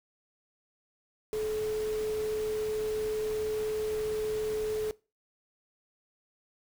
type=tone in noise; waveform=sine; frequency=430.4 Hz; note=A4; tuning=38 cents flat; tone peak=-29 dBFS; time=1.33-4.91 s; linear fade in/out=0 ms; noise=pink; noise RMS=-44 dBFS; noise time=1.33-4.91 s; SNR=+12 dB; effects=noise-tail reverb RT60 0.3 s tail -21 dB re dry